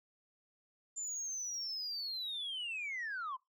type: linear sweep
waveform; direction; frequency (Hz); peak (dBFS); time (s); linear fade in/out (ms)
sine; down; 7200 to 990; -36; 0.96-3.37; 20
effects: noise-tail reverb RT60 0.2 s tail -23 dB re dry + tanh soft clip ceiling -35 dBFS